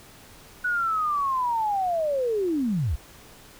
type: linear sweep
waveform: sine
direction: down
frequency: 1482 to 54.3 Hz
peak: -22 dBFS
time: 0.64-2.96 s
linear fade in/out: 10 ms
effects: pink hiss -49 dBFS RMS until 3.59 s